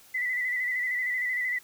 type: tone with vibrato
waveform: sine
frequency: 1992 Hz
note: B6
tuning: 14 cents sharp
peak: -26 dBFS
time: 0.14-1.59 s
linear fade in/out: 10 ms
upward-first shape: square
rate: 13 Hz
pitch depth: 34 cents each way
effects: white hiss -55 dBFS RMS until 1.63 s